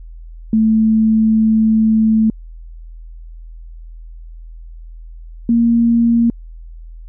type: tone pair in turn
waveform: sine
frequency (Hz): 220 / 233.1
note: A3 / A#3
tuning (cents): 0 / 0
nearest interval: minor second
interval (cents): 100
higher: second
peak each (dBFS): -9 / -9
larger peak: neither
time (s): 0.53-2.3 / 5.49-6.3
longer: first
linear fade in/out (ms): 2
effects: added 41 Hz sine -31 dBFS peak until 7.08 s